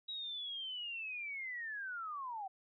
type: linear sweep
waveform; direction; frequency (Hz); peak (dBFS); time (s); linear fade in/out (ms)
sine; down; 3857 to 744; -40; 0.08-2.48; 10
effects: none